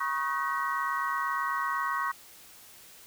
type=tone cluster; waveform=sine; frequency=964 / 1102 / 1250 / 1516 / 1907 Hz; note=B5 / C#6 / D#6 / F#6 / A#6; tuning=-42 / -11 / +8 / +42 / +39 cents; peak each=-37 / -30 / -36 / -36 / -36 dBFS; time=0-2.12 s; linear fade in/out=10 ms; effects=white hiss -52 dBFS RMS until 3.06 s